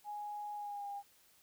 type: tone with pitch glide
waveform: sine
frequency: 830.6 to 807 Hz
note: G#5 to G#5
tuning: 0 to -50 cents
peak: -40 dBFS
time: 0.04-1.03 s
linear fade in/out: 50 ms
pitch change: -50 cents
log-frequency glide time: 0.55-0.88 s
effects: white hiss -67 dBFS RMS until 1.42 s